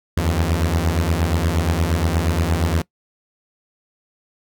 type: beating tone pair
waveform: sawtooth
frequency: 78.8 / 87.3 Hz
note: D#2 / F2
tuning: +23 / 0 cents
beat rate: 8.5 Hz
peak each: -16 dBFS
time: 0.17-2.82 s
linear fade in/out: 5 ms
effects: noise-tail reverb RT60 0.1 s tail -22 dB re dry